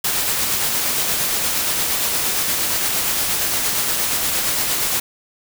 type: noise with tremolo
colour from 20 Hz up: white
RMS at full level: -19 dBFS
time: 0.04-5 s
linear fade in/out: 5 ms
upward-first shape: sine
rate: 8.6 Hz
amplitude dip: 25%
effects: none